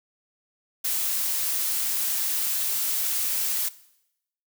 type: noise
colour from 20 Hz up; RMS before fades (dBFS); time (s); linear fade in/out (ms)
blue; -26; 0.84-3.69; 10
effects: noise-tail reverb RT60 0.8 s tail -18 dB re dry